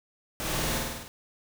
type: noise with echo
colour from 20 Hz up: pink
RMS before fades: -33 dBFS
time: 0.4-0.78 s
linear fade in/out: 0 ms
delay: 50 ms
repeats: 6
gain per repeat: -2 dB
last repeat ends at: 1.08 s
effects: none